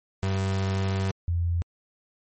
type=tone pair in turn; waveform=35% pulse / sine; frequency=96.2 / 85.7 Hz; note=G2 / F2; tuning=-32 / -32 cents; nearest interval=major second; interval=200 cents; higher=first; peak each=-22 dBFS; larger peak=neither; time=0.23-1.11 / 1.28-1.62 s; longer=first; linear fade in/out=0 ms; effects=MP3 32 kbps